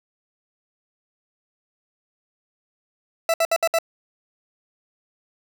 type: tone bursts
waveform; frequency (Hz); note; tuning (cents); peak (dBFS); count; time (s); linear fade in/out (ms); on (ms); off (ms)
40% pulse; 662; E5; +7; -16; 5; 3.29-3.787; 2; 49; 63
effects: none